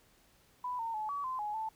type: tone with pitch steps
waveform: sine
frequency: 993 / 912 / 859 / 1138 / 1033 / 838 / 880 Hz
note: B5 / A#5 / A5 / C#6 / C6 / G#5 / A5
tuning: +9 / -38 / -42 / +45 / -22 / +15 / 0 cents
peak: -34 dBFS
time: 0.64-1.69 s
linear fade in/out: 5 ms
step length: 150 ms
effects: pink hiss -66 dBFS RMS until 1.75 s